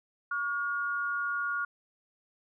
sine tone pair together, 1135 / 1426.1 Hz, C#6 / F6, +41 / +36 cents, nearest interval major third, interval 395 cents, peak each -35 / -30 dBFS, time 0.31-1.65 s, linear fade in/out 5 ms, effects none

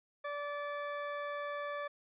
20% pulse tone, 580 Hz, D5, 22 cents flat, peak -32 dBFS, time 0.24-1.88 s, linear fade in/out 10 ms, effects resampled to 8000 Hz

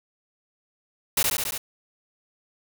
white noise with echo, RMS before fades -21 dBFS, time 1.17-1.23 s, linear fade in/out 5 ms, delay 70 ms, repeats 5, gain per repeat -2 dB, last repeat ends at 1.58 s, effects none

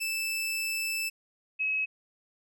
sawtooth / sine tone pair in turn, 2637 / 2563 Hz, E7 / E7, 0 / -49 cents, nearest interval unison, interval 49 cents, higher first, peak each -26 / -26 dBFS, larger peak neither, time 0-1.1 / 1.59-1.86 s, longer first, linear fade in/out 20 ms, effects none

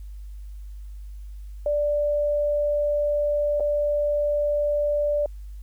sine tone with dropouts, 587.3 Hz, D5, in tune, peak -20 dBFS, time 1.66-5.26 s, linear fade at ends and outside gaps 2 ms, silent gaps 3.599-3.605 s, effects added 50 Hz sine -35 dBFS peak until 5.62 s + white hiss -64 dBFS RMS until 5.62 s

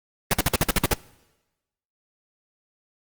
pink noise bursts, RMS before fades -18 dBFS, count 9, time 0.31-0.934 s, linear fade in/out 2 ms, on 24 ms, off 51 ms, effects noise-tail reverb RT60 1.0 s tail -22 dB re dry + Opus 24 kbps

